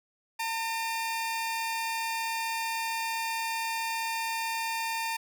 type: tone pair together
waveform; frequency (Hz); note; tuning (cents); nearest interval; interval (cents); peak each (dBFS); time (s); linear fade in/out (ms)
sawtooth; 907.8 / 2409; A#5 / D7; -46 / +43; octave + perfect fourth; 1689; -27 / -33; 0.39-5.17; 10
effects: none